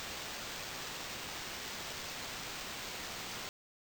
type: noise with sample-and-hold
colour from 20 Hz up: violet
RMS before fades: -43 dBFS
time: 0-3.49 s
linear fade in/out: 0 ms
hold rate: 11025 Hz
effects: none